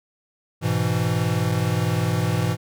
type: chord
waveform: square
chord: E major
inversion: first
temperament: equal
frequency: 103.83 / 123.47 / 164.81 Hz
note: G#2 / B2 / E3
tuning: 0 / 0 / 0 cents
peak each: -25 dBFS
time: 0.61-2.57 s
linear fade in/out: 50 ms
effects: none